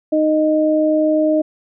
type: tone pair together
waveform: sine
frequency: 309.4 / 618.8 Hz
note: D#4 / D#5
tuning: -10 / -10 cents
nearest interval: octave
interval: 1200 cents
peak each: -15 dBFS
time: 0.12-1.42 s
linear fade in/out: 10 ms
effects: none